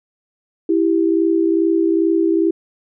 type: tone pair together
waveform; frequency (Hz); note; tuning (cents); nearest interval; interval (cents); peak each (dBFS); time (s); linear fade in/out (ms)
sine; 329.6 / 392; E4 / G4; 0 / 0; minor third; 300; -14 / -18; 0.69-2.51; 5
effects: none